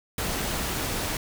pink noise, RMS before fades -29 dBFS, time 0.18-1.17 s, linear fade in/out 2 ms, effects none

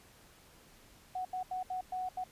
sine tone bursts at uneven times, 740 Hz, F#5, in tune, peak -34 dBFS, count 6, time 1.15-1.25 / 1.33-1.43 / 1.51-1.63 / 1.7-1.81 / 1.92-2.09 / 2.17-2.24 s, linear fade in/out 5 ms, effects pink hiss -60 dBFS RMS until 2.31 s + resampled to 32000 Hz

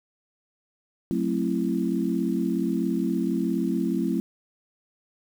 sine chord, F# half-diminished seventh, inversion none, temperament just, 185 / 222 / 266.4 / 333 Hz, F#3 / A3 / C4 / E4, 0 / +16 / +31 / +18 cents, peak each -28 dBFS, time 1.11-4.2 s, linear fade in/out 0 ms, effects 8-bit

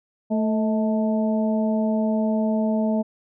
harmonic tone with a mistuned harmonic, 220 Hz, A3, in tune, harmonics 1 / 2 / 3 / 4, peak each -20 / -31 / -26 / -35 dBFS, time 0.3-3.03 s, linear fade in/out 20 ms, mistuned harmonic 3, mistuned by -50 cents, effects none

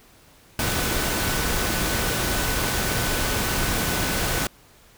sine tone in noise, 1499 Hz, F#6, 22 cents sharp, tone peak -34 dBFS, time 0.59-4.47 s, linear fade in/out 2 ms, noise pink, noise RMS -24 dBFS, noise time 0.59-4.47 s, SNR -13 dB, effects pink hiss -53 dBFS RMS until 4.97 s

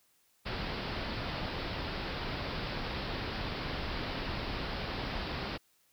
pink low-pass noise, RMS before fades -37 dBFS, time 0.45-5.58 s, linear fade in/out 20 ms, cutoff 5100 Hz, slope 96 dB/octave, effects white hiss -70 dBFS RMS until 5.92 s

